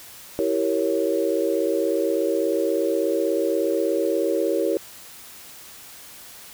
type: chord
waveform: sine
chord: E diminished seventh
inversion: none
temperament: equal with one note detuned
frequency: 329.6 / 389.7 / 466.2 / 554.4 Hz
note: E4 / G4 / Bb4 / Db5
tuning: 0 / -10 / 0 / 0 cents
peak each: -25 dBFS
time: 0.39-4.77 s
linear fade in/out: 0 ms
effects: white hiss -43 dBFS RMS until 6.53 s